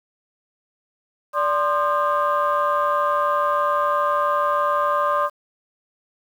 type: tone cluster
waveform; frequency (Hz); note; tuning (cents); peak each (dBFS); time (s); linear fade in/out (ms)
sine; 585 / 1048 / 1215 / 1585; D5 / C6 / D#6 / G6; -7 / +2 / -42 / +19; -22 / -21 / -21 / -30; 1.33-5.3; 50
effects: tanh soft clip ceiling -10 dBFS + 8-bit